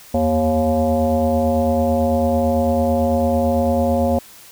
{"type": "tone with frequency modulation", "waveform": "sine", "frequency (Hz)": 392, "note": "G4", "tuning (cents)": 0, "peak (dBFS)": -14, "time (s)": [0.14, 4.19], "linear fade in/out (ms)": 5, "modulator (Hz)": 155, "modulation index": 2.1, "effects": ["white hiss -43 dBFS RMS until 4.51 s"]}